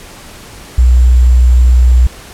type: tone with sample-and-hold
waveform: sine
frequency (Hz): 61.74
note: B1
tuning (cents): 0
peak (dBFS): -3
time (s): 0.78-2.07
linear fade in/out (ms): 5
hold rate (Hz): 7350
effects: pink hiss -33 dBFS RMS until 2.33 s + low-pass 12000 Hz 12 dB/octave